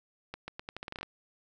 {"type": "accelerating click train", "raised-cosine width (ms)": 0.3, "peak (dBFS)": -23, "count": 12, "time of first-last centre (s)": [0.34, 1.03], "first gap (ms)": 140, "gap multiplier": 0.82, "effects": []}